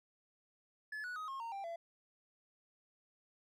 triangle tone with pitch steps, 1719 / 1470.8 / 1258.4 / 1076.7 / 921.2 / 788.2 / 674.4 Hz, A6 / F#6 / D#6 / C6 / A#5 / G5 / E5, -41 / -11 / +19 / +49 / -21 / +9 / +39 cents, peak -39 dBFS, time 0.92-1.76 s, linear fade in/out 5 ms, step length 120 ms, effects none

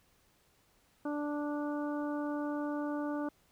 harmonic tone, 293.7 Hz, D4, in tune, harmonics 1 / 2 / 3 / 4 / 5, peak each -34 / -40 / -44 / -46 / -48 dBFS, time 1.05-3.29 s, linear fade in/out 5 ms, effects pink hiss -69 dBFS RMS until 3.51 s

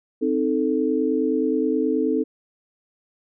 sine chord, A diminished, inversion first, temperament equal, 261.6 / 311.1 / 440 Hz, C4 / Eb4 / A4, 0 / 0 / 0 cents, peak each -23 dBFS, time 0.21-2.24 s, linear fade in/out 20 ms, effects none

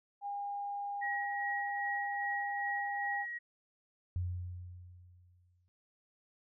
sine tone, 809 Hz, G#5, 46 cents flat, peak -36 dBFS, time 0.21-3.26 s, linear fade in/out 50 ms
sine tone with tremolo, 1902 Hz, A#6, 34 cents sharp, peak -34 dBFS, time 1.01-3.39 s, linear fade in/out 20 ms, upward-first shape sine, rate 2.5 Hz, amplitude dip 40%
sine tone with exponential decay, 89.3 Hz, F2, 39 cents sharp, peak -31 dBFS, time 4.16-5.68 s, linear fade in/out 0 ms, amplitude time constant 330 ms
effects none

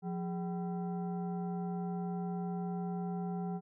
sine tone with frequency modulation, 177.1 Hz, F3, 24 cents sharp, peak -34 dBFS, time 0.02-3.61 s, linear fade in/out 50 ms, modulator 589 Hz, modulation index 0.7, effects none

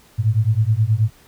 sine beating tone pair, 104.9 / 114.3 Hz, G#2 / A#2, +18 / -34 cents, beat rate 9.4 Hz, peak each -17 dBFS, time 0.18-1.1 s, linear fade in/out 20 ms, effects pink hiss -51 dBFS RMS until 1.27 s

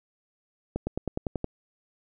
accelerating click train, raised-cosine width 2 ms, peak -15 dBFS, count 8, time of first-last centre 0.76-1.444 s, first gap 110 ms, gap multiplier 0.96, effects none

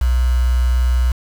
sine tone with quantisation, 61.74 Hz, B1, in tune, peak -12 dBFS, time 0.01-1.12 s, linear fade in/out 5 ms, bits 5, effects none

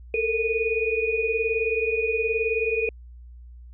sine tone cluster, 440.4 / 459.3 / 2469 Hz, A4 / A#4 / D#7, +2 / -26 / -14 cents, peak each -26 dBFS, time 0.14-2.89 s, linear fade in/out 2 ms, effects added 60 Hz sine -41 dBFS peak until 3.73 s

